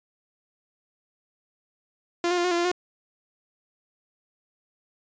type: tone with pitch steps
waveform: sawtooth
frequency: 345.7 / 356.7 / 348.1 / 360.8 / 343.2 / 346.3 / 359.8 Hz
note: F4 / F4 / F4 / F#4 / F4 / F4 / F#4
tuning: -18 / +37 / -6 / -44 / -30 / -15 / -48 cents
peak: -18 dBFS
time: 2.24-2.716 s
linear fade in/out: 2 ms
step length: 68 ms
effects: resampled to 16000 Hz